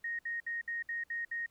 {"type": "tone bursts", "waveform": "sine", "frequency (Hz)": 1864.7, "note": "A#6", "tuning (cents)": 0, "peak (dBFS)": -34, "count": 7, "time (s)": [0.04, 1.462], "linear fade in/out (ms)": 5, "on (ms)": 150, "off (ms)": 62, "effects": ["pink hiss -72 dBFS RMS until 1.5 s"]}